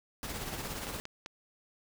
pink noise with tremolo, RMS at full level -37 dBFS, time 0.23-1 s, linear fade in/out 0 ms, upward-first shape triangle, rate 17 Hz, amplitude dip 50%
clicks, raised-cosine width 0.2 ms, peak -24 dBFS, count 3, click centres 0.869 / 1.054 / 1.261 s
effects none

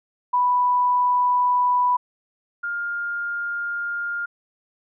sine tone pair in turn, 987.8 / 1408.3 Hz, B5 / F6, 0 / +14 cents, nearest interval tritone, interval 614 cents, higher second, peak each -16 / -24 dBFS, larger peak first, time 0.33-1.97 / 2.63-4.26 s, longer first, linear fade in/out 10 ms, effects none

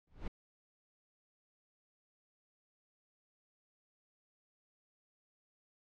brown noise with exponential growth, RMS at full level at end -35 dBFS, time 0.07-0.28 s, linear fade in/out 5 ms, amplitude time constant 44 ms, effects low-pass 4000 Hz 12 dB/octave

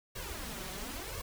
pink noise with flanger, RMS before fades -41 dBFS, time 0.15-1.22 s, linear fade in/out 10 ms, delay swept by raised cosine 1.8 to 5.4 ms, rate 0.96 Hz, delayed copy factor +1, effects none

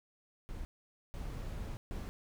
brown noise bursts at uneven times, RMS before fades -41 dBFS, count 3, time 0.49-0.65 / 1.14-1.77 / 1.91-2.09 s, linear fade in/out 0 ms, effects none

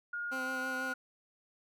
sine tone with pitch glide, 1426 to 1440.1 Hz, F6 to F#6, +36 to -47 cents, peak -35 dBFS, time 0.13-0.94 s, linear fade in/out 5 ms, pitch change +17 cents, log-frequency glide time 0.33-0.67 s
15% pulse tone with vibrato, 260.2 Hz, C4, 9 cents flat, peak -32 dBFS, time 0.31-0.94 s, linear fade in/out 20 ms, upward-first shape sine, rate 6.1 Hz, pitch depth 16 cents each way
effects none

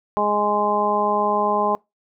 harmonic tone, 207.7 Hz, G#3, in tune, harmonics 1 / 2 / 3 / 4 / 5, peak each -28 / -25 / -24 / -22 / -22 dBFS, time 0.17-1.75 s, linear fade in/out 0 ms, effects noise-tail reverb RT60 0.2 s tail -24 dB re dry

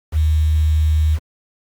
sine tone with quantisation, 77.6 Hz, D#2, 4 cents flat, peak -12 dBFS, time 0.12-1.19 s, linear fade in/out 50 ms, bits 6, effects Opus 48 kbps

